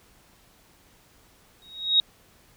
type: tone with exponential growth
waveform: sine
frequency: 3777 Hz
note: A#7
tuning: 22 cents sharp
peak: -13 dBFS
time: 1.62-2 s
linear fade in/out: 1 ms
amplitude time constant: 82 ms
effects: pink hiss -58 dBFS RMS until 2.56 s